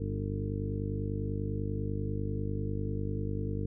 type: harmonic tone with a mistuned harmonic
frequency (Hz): 50.1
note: G1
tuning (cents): +38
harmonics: 1 / 2 / 3 / 4 / 5 / 6 / 7 / 8 / 9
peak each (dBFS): -38 / -34 / -40 / -40 / -46 / -41 / -47 / -51 / -41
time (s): 0-3.66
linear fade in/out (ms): 5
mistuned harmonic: 6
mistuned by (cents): -21
effects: none